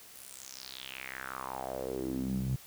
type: tone with band-pass filter sweep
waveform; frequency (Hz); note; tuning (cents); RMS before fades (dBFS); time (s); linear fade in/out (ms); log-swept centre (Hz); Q
sawtooth; 65.41; C2; 0; -38; 0.15-2.56; 5; 12000 to 130; 4.7
effects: white hiss -53 dBFS RMS until 2.66 s